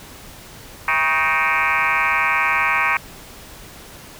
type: tone with frequency modulation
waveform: sine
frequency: 1705 Hz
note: G#6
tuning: 45 cents sharp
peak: -15 dBFS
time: 0.88-2.97 s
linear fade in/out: 2 ms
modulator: 150 Hz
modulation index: 5.3
effects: pink hiss -40 dBFS RMS until 4.19 s